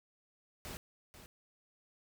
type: noise with echo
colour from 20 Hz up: pink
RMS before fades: -45 dBFS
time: 0.65-0.77 s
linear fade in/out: 0 ms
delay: 490 ms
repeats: 1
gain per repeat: -10 dB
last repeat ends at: 1.26 s
effects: none